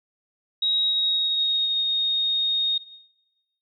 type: tone with pitch glide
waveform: sine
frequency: 3805 to 3716 Hz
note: A#7 to A#7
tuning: +35 to -6 cents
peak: -20 dBFS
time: 0.62-2.78 s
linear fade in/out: 5 ms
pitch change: -41 cents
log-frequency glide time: 0.81-1.77 s
effects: noise-tail reverb RT60 1.0 s tail -19 dB re dry